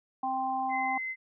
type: harmonic tone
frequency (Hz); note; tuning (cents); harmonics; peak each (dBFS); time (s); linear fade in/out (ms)
261.6; C4; 0; 1 / 3 / 4; -39 / -29 / -36; 0.23-0.98; 5
type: tone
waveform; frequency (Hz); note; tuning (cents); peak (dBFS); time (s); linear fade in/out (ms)
sine; 2058; C7; -29; -32; 0.69-1.16; 50
effects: none